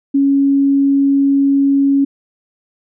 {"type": "tone", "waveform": "sine", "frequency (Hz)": 277.2, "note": "C#4", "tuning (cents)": 0, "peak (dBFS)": -9, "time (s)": [0.14, 2.05], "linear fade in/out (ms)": 10, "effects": []}